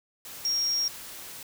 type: tone in noise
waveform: sine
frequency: 5588 Hz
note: F8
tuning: in tune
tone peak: -24 dBFS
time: 0.45-0.88 s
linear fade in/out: 2 ms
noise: white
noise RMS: -42 dBFS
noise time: 0.25-1.43 s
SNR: +15 dB
effects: none